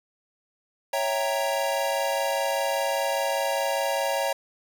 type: chord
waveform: square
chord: C# diminished seventh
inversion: none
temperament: equal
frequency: 554.4 / 659.3 / 784 / 932.3 Hz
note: C#5 / E5 / G5 / Bb5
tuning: 0 / 0 / 0 / 0 cents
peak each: -28 / -31 / -32 / -31 dBFS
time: 0.93-4.33 s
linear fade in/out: 5 ms
effects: none